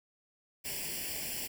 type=noise with comb filter; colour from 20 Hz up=white; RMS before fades=-38 dBFS; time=0.64-1.48 s; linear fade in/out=20 ms; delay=0.39 ms; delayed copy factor=+0.9; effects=none